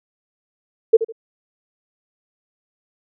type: tone with echo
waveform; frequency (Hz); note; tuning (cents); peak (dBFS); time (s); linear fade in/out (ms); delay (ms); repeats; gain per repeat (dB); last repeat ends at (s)
sine; 450; A4; +39; -5; 0.93-0.97; 10; 77; 2; -12; 1.124
effects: none